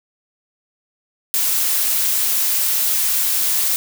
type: noise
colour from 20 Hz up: blue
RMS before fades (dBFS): -18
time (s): 1.34-3.76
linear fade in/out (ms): 0
effects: none